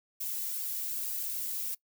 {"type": "noise with flanger", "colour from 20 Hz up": "violet", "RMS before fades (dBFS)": -35, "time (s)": [0.2, 1.75], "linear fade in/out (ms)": 10, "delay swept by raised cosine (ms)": [1.8, 2.7], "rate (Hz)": 2.6, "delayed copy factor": 0.95, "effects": ["noise-tail reverb RT60 0.1 s tail -21 dB re dry"]}